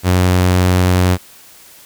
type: tone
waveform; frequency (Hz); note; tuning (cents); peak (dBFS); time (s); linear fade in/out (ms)
sawtooth; 91; F#2; -28; -6; 0.03-1.18; 50
effects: white hiss -42 dBFS RMS until 1.85 s